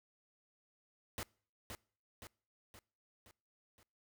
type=noise with echo; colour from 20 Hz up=pink; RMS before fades=-42 dBFS; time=1.18-1.23 s; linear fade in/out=0 ms; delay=520 ms; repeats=5; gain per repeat=-5 dB; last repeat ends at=3.83 s; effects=noise-tail reverb RT60 0.5 s tail -26 dB re dry